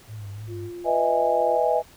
sine tone with vibrato, 103.9 Hz, G#2, 1 cent sharp, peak -33 dBFS, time 0.07-0.71 s, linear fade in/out 50 ms, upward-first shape triangle, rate 3.3 Hz, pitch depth 93 cents each way
sine tone, 349.2 Hz, F4, in tune, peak -33 dBFS, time 0.47-1.59 s, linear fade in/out 50 ms
sine chord, E major seventh, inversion second, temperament just, 494.4 / 618.1 / 659.3 / 824.1 Hz, B4 / D#5 / E5 / G#5, +2 / -12 / 0 / -14 cents, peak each -24 dBFS, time 0.84-1.83 s, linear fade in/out 50 ms
effects pink hiss -51 dBFS RMS until 1.96 s

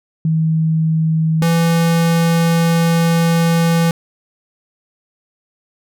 sine / square tone pair in turn, 159.9 / 166.98 Hz, D#3 / E3, +48 / +23 cents, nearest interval minor second, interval 75 cents, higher second, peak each -12 dBFS, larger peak neither, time 0.25-1.42 / 1.42-3.91 s, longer second, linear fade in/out 2 ms, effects none

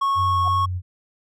triangle tone, 1100 Hz, C#6, 14 cents flat, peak -16 dBFS, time 0.01-0.66 s, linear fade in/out 10 ms
sine tone with vibrato, 91.6 Hz, F#2, 17 cents flat, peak -23 dBFS, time 0.15-0.82 s, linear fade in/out 50 ms, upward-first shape sine, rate 2.8 Hz, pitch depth 26 cents each way
sine tone with exponential growth, 728 Hz, F#5, 28 cents flat, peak -25 dBFS, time 0.4-0.48 s, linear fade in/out 1 ms, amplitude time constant 17 ms
effects none

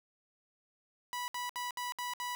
sawtooth tone bursts, 982 Hz, B5, 10 cents flat, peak -32 dBFS, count 6, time 1.13-2.35 s, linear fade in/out 0 ms, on 150 ms, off 64 ms, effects none

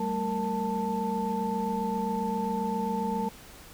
sine tone cluster, 194 / 221.5 / 462.3 / 884 Hz, G3 / A3 / A#4 / A5, -18 / +12 / -14 / +8 cents, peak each -32 / -33 / -34 / -31 dBFS, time 0-3.29 s, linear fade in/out 5 ms, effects pink hiss -49 dBFS RMS until 3.73 s

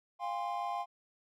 triangle tone cluster, 701 / 808 / 1045 Hz, F5 / G#5 / C6, +6 / -48 / -2 cents, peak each -36 / -36 / -37 dBFS, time 0.19-0.86 s, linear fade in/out 50 ms, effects none

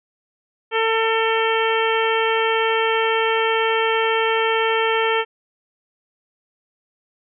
harmonic tone, 448.5 Hz, A4, 33 cents sharp, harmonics 1 / 2 / 3 / 4 / 5 / 6 / 7, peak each -20 / -23 / -25 / -26 / -27 / -28 / -28 dBFS, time 0.71-5.25 s, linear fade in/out 50 ms, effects none

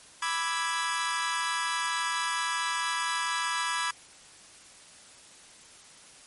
sawtooth chord, E dominant seventh, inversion second, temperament equal, 987.8 / 1174.7 / 1318.5 / 1661.2 Hz, B5 / D6 / E6 / G#6, 0 / 0 / 0 / 0 cents, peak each -28 / -31 / -32 / -29 dBFS, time 0.22-3.91 s, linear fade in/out 5 ms, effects white hiss -52 dBFS RMS until 6.26 s + MP3 48 kbps

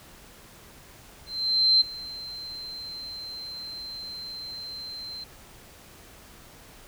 sine tone with ADSR envelope, 4113 Hz, C8, 30 cents flat, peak -15 dBFS, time 1.26-5.24 s, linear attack 550 ms, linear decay 12 ms, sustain -20 dB, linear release 4 ms, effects pink hiss -50 dBFS RMS until 6.87 s

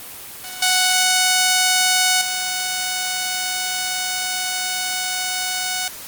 5% pulse tone with level steps, 740 Hz, F#5, in tune, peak -20 / -3 / -10 dBFS, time 0.44-5.88 s, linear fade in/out 2 ms, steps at 0.62 / 2.21 s, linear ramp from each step 5 ms, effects white hiss -35 dBFS RMS until 6.07 s + Opus 24 kbps

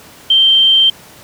sine tone, 3138 Hz, G7, 1 cent sharp, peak -6 dBFS, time 0.3-0.9 s, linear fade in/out 5 ms, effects pink hiss -39 dBFS RMS until 1.23 s + high-pass 100 Hz 12 dB/octave

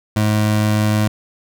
25% pulse tone, 106.5 Hz, G#2, 44 cents sharp, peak -10 dBFS, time 0.16-1.08 s, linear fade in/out 5 ms, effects none

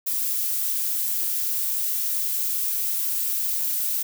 violet noise, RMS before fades -25 dBFS, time 0.06-4.03 s, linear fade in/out 10 ms, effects none

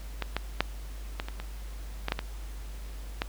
clicks, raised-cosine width 0.3 ms, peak -14 / -12 / -7 / -15 / -21 / -22 / -13 / -10 / -15 / -11 dBFS, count 10, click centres 0.223 / 0.366 / 0.606 / 1.199 / 1.285 / 1.4 / 2.084 / 2.121 / 2.191 / 3.219 s, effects added 50 Hz sine -37 dBFS peak until 3.28 s + pink hiss -51 dBFS RMS until 3.28 s

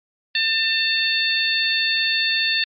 harmonic tone with a mistuned harmonic, 897 Hz, A5, 33 cents sharp, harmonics 2 / 3 / 4 / 5, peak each -23 / -23 / -23 / -23 dBFS, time 0.35-2.64 s, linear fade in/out 2 ms, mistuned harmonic 5, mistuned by -23 cents, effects MP3 32 kbps

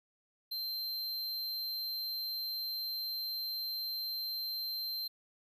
square tone, 4132 Hz, C8, 22 cents flat, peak -36 dBFS, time 0.51-5.08 s, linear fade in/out 10 ms, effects none

